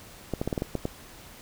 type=clicks; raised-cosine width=2 ms; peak=-14 dBFS; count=8; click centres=0.337 / 0.415 / 0.476 / 0.528 / 0.578 / 0.621 / 0.753 / 0.854 s; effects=pink hiss -48 dBFS RMS until 1.41 s